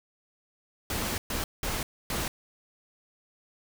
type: noise bursts at uneven times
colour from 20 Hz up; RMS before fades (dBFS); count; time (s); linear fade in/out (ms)
pink; -31; 4; 0.9-1.18 / 1.3-1.44 / 1.63-1.83 / 2.1-2.28; 2
effects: none